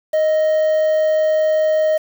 triangle tone with quantisation, 622.3 Hz, D#5, in tune, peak -11 dBFS, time 0.13-1.98 s, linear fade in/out 10 ms, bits 6, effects none

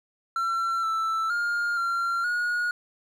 triangle tone with pitch steps, 1353 / 1325 / 1412 / 1377 / 1445 Hz, E6 / E6 / F6 / F6 / F#6, +45 / +9 / +19 / -25 / -41 cents, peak -22 dBFS, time 0.36-2.71 s, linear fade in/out 2 ms, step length 470 ms, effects none

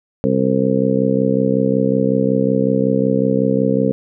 harmonic tone, 65.41 Hz, C2, in tune, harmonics 2 / 3 / 4 / 5 / 6 / 7 / 8, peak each -23 / -18 / -19 / -28 / -28 / -19 / -21 dBFS, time 0.24-3.92 s, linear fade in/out 0 ms, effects none

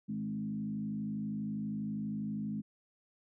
sine tone with frequency modulation, 210 Hz, G#3, 19 cents sharp, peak -34 dBFS, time 0.08-2.62 s, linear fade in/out 20 ms, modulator 52.4 Hz, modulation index 0.9, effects none

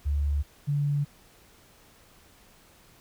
sine tone pair in turn, 72.1 / 144.2 Hz, D2 / D3, -31 / -31 cents, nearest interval octave, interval 1200 cents, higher second, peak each -23 dBFS, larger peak neither, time 0.05-0.43 / 0.67-1.05 s, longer neither, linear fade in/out 20 ms, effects pink hiss -57 dBFS RMS until 3 s

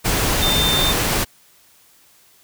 sine tone in noise, 3601 Hz, A7, 39 cents sharp, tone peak -18 dBFS, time 0.41-0.93 s, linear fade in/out 20 ms, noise pink, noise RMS -19 dBFS, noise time 0.04-1.25 s, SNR -2 dB, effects white hiss -53 dBFS RMS until 2.43 s

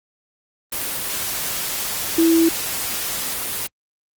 sine tone in noise, 329.6 Hz, E4, in tune, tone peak -12 dBFS, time 2.18-2.49 s, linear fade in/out 5 ms, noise white, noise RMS -25 dBFS, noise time 0.72-3.67 s, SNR +10 dB, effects Opus 24 kbps

